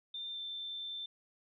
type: tone with pitch glide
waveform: sine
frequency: 3590 to 3555 Hz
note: A7 to A7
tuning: +34 to +17 cents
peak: -39 dBFS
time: 0.14-1.06 s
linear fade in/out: 5 ms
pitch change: -17 cents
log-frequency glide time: 0.32-0.38 s
effects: none